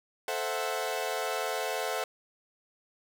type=chord; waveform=sawtooth; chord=F# half-diminished seventh; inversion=first; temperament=equal; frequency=440 / 523.3 / 659.3 / 740 Hz; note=A4 / C5 / E5 / F#5; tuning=0 / 0 / 0 / 0 cents; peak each=-32 dBFS; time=0.28-2.04 s; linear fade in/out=2 ms; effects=none